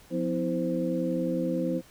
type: tone cluster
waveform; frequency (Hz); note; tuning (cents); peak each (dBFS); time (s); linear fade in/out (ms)
sine; 176.6 / 255.2 / 326.1 / 518; F3 / C4 / E4 / C5; +20 / -43 / -19 / -17; -31; 0.1-1.82; 50
effects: pink hiss -55 dBFS RMS until 1.9 s